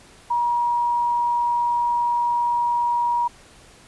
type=tone; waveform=sine; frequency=955 Hz; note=A#5; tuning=42 cents sharp; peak=-18 dBFS; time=0.3-3.28 s; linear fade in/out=10 ms; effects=pink hiss -49 dBFS RMS until 3.87 s + resampled to 24000 Hz